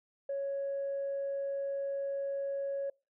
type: tone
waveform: sine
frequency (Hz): 554.4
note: C#5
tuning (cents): 0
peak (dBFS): -31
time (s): 0.29-2.9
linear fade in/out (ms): 5
effects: noise-tail reverb RT60 0.3 s tail -26 dB re dry + tanh soft clip ceiling -29 dBFS